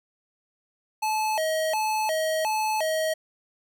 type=tone with vibrato; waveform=square; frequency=740 Hz; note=F#5; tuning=in tune; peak=-24 dBFS; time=1.02-3.14 s; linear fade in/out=10 ms; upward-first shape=square; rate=1.4 Hz; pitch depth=270 cents each way; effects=none